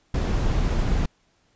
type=noise; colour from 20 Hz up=brown; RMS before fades=-22 dBFS; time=0.14-1.06 s; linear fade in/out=5 ms; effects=pink hiss -65 dBFS RMS until 1.55 s + resampled to 16000 Hz